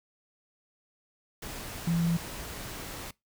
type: tone in noise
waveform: sine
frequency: 168.6 Hz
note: E3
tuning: 39 cents sharp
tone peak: -24 dBFS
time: 1.87-2.17 s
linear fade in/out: 5 ms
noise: pink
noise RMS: -40 dBFS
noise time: 1.42-3.11 s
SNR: +13 dB
effects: noise-tail reverb RT60 0.2 s tail -23 dB re dry